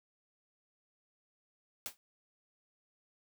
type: noise with exponential decay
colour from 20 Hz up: white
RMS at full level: -36 dBFS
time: 1.86-1.97 s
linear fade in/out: 0 ms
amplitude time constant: 22 ms
effects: none